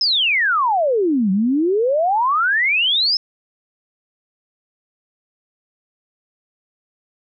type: exponential two-way sweep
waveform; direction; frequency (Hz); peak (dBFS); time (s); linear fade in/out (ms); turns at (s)
sine; down then up; 5300 to 183.7 to 5300; -14; 0.01-3.17; 2; 1.31
effects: none